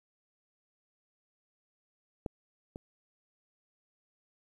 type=clicks; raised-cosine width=2 ms; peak=-21 / -28 dBFS; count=2; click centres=2.262 / 2.759 s; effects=10-bit